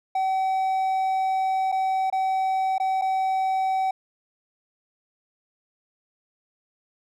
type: tone with dropouts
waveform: triangle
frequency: 762 Hz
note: G5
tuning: 49 cents flat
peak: -19 dBFS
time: 0.15-3.91 s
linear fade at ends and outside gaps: 5 ms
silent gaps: 1.718-1.723 / 2.101-2.125 / 2.782-2.799 / 3.014-3.019 s
effects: none